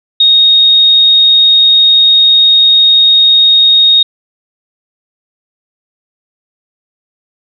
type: tone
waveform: sine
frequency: 3729 Hz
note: A#7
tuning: in tune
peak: -3 dBFS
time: 0.2-4.03 s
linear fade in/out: 5 ms
effects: none